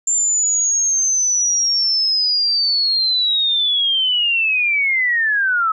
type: linear sweep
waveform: sine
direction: down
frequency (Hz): 7300 to 1276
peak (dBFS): -14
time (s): 0.07-5.72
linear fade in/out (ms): 5
effects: none